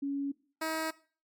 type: tone pair in turn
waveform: sine / 10% pulse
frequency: 279.6 / 318.9 Hz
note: C#4 / D#4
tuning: +15 / +43 cents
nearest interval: major second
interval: 228 cents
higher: second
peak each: -30 / -23 dBFS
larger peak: second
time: 0.02-0.32 / 0.61-0.91 s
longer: neither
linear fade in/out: 10 ms
effects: noise-tail reverb RT60 0.4 s tail -19 dB re dry + MP3 96 kbps